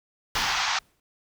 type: band-pass noise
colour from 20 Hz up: pink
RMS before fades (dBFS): -26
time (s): 0.35-0.79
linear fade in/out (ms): 5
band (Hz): 770 to 6200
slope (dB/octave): 48
type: noise with exponential decay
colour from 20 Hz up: pink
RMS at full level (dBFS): -32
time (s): 0.35-1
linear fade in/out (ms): 1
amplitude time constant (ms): 140
effects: none